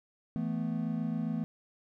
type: chord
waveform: triangle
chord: E suspended fourth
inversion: none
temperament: just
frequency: 164.81 / 219.8 / 247.2 Hz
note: E3 / A3 / B3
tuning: 0 / -2 / +2 cents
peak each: -33 / -32 / -34 dBFS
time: 0.36-1.44 s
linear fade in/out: 0 ms
effects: none